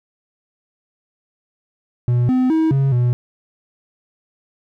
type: tone with pitch steps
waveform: triangle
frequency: 121.7 / 255.3 / 319.6 / 136.7 / 122.3 Hz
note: B2 / C4 / D#4 / C#3 / B2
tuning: -25 / -42 / +47 / -24 / -16 cents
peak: -11 dBFS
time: 2.08-3.13 s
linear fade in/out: 0 ms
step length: 210 ms
effects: none